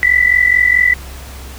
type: tone pair together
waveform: sine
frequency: 1958.4 / 2003 Hz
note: B6 / B6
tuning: -15 / +24 cents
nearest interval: unison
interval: 39 cents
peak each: -11 dBFS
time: 0.03-0.94 s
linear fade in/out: 0 ms
effects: added 66 Hz sine -29 dBFS peak until 1.58 s + pink hiss -35 dBFS RMS until 1.58 s